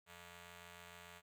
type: ring-modulated tone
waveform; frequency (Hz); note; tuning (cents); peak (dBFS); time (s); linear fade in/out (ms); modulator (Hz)
5% pulse; 261.6; C4; 0; -40; 0.06-1.22; 50; 349
effects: none